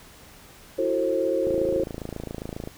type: chord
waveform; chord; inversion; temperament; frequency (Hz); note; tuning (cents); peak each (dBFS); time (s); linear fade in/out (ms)
sine; F# half-diminished seventh; third; just; 333 / 370 / 444 / 532.8; E4 / F#4 / A4 / C5; +18 / 0 / +16 / +31; -28 / -28 / -29 / -24; 0.78-1.84; 10
type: click train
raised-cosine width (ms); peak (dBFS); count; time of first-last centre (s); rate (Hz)
2; -19; 34; 1.47-2.674; 27.4
effects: pink hiss -49 dBFS RMS until 2.77 s